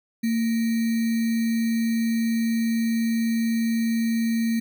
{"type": "tone with sample-and-hold", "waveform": "sine", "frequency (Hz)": 227.9, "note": "A#3", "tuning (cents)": -39, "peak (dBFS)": -20, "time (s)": [0.23, 4.6], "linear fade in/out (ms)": 10, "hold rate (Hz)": 2100, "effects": []}